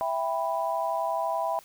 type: chord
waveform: sine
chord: E minor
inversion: none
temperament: just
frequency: 659.3 / 791.1 / 988.9 Hz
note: E5 / G5 / B5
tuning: 0 / +16 / +2 cents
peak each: -29 / -31 / -30 dBFS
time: 0.01-1.59 s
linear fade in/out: 0 ms
effects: white hiss -54 dBFS RMS until 1.64 s